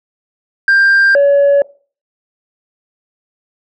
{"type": "tone pair in turn", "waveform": "sine", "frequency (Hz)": [1589, 565.2], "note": ["G6", "C#5"], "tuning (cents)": [23, 34], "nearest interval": "octave + tritone", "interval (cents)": 1789, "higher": "first", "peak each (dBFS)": -4, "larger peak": "neither", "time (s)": [[0.68, 1.15], [1.15, 1.62]], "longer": "neither", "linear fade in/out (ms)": 2, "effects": ["noise-tail reverb RT60 0.4 s tail -23 dB re dry", "tanh soft clip ceiling -5 dBFS"]}